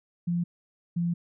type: tone pair in turn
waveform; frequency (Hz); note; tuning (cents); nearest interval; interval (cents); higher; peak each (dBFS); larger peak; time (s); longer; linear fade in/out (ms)
sine; 173 / 171.71; F3 / F3; -16 / -29; unison; 13; first; -24; neither; 0.27-0.44 / 0.96-1.14; second; 10
effects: none